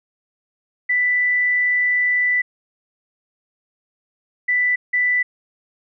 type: tone bursts at uneven times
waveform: sine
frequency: 1982 Hz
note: B6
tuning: 6 cents sharp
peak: -15 dBFS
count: 3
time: 0.89-2.42 / 4.48-4.76 / 4.93-5.23 s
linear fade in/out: 10 ms
effects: none